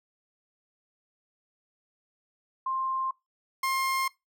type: tone pair in turn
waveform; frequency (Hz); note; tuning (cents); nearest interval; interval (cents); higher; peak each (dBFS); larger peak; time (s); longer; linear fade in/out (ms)
sine / 30% pulse; 1054 / 1062.6; C6 / C6; +12 / +26; unison; 14; second; -27 / -23; second; 2.66-3.11 / 3.63-4.08; neither; 5
effects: noise-tail reverb RT60 0.2 s tail -22 dB re dry